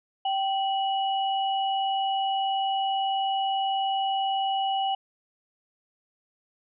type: tone pair together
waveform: sine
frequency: 777.7 / 2930 Hz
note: G5 / F#7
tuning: -14 / -18 cents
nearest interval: octave + major seventh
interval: 2296 cents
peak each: -24 / -32 dBFS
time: 0.25-4.95 s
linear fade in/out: 5 ms
effects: none